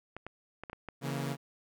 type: clicks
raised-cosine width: 0.5 ms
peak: -26 dBFS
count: 6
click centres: 0.166 / 0.266 / 0.636 / 0.698 / 0.731 / 0.887 s
type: chord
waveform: sawtooth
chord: A# diminished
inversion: first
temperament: equal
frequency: 138.59 / 164.81 / 233.1 Hz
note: C#3 / E3 / A#3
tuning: 0 / 0 / 0 cents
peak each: -31 / -36 / -36 dBFS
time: 1.01-1.37 s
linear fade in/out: 50 ms
effects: none